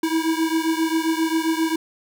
square beating tone pair, 320.7 / 328.2 Hz, E4 / E4, -48 / -8 cents, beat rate 7.5 Hz, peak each -22 / -24 dBFS, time 0.03-1.76 s, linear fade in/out 5 ms, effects none

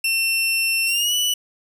sawtooth tone with pitch glide, 2700 to 2961 Hz, E7 to F#7, +41 to +1 cents, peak -15 dBFS, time 0.04-1.34 s, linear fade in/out 5 ms, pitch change +160 cents, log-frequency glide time 0.86-1.14 s, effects none

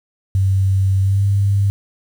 sine tone with pitch glide, 96.2 to 99.59 Hz, G2 to G2, -32 to +28 cents, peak -12 dBFS, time 0.35-1.7 s, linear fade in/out 0 ms, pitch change +60 cents, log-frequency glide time 1.01-1.24 s, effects 7-bit

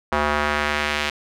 square tone with band-pass filter sweep, 74.2 Hz, D2, 18 cents sharp, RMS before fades -22 dBFS, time 0.12-1.1 s, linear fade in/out 5 ms, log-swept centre 1100 to 2700 Hz, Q 1.2, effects none

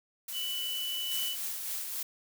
blue noise, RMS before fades -39 dBFS, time 0.28-1.29 s, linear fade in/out 5 ms
sine tone, 2977 Hz, F#7, 10 cents sharp, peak -33 dBFS, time 0.32-1.37 s, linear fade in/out 50 ms
blue noise with tremolo, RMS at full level -35 dBFS, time 1.11-2.03 s, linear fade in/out 5 ms, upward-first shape sine, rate 3.6 Hz, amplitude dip 35%
effects none

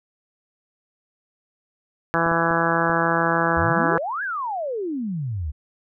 harmonic tone, 166.8 Hz, E3, 21 cents sharp, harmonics 1 / 2 / 3 / 4 / 5 / 6 / 7 / 8 / 9 / 10, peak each -27 / -27 / -27 / -27 / -27 / -27 / -27 / -27 / -27 / -27 dBFS, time 2.14-3.98 s, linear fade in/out 0 ms
clicks, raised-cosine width 2 ms, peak -20 dBFS, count 4, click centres 2.263 / 2.316 / 2.509 / 2.898 s
sine exponential two-way sweep, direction up then down, 68.1 to 1700 to 68.1 Hz, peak -24 dBFS, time 3.56-5.52 s, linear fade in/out 20 ms, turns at 4.23 s
effects none

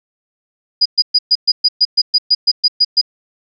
sine tone bursts, 4912 Hz, D#8, 23 cents flat, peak -7 dBFS, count 14, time 0.81-3.014 s, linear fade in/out 10 ms, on 46 ms, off 120 ms, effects none

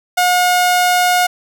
sawtooth tone, 720 Hz, F#5, 47 cents flat, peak -7 dBFS, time 0.17-1.27 s, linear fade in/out 10 ms, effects none

